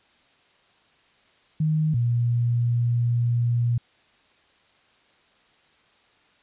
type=tone pair in turn; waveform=sine; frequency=155.56 / 119.32 Hz; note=D#3 / A#2; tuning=0 / +41 cents; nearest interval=perfect fourth; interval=459 cents; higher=first; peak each=-19 dBFS; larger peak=neither; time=1.6-1.94 / 1.94-3.78 s; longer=second; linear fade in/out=5 ms; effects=white hiss -60 dBFS RMS until 6.42 s + resampled to 8000 Hz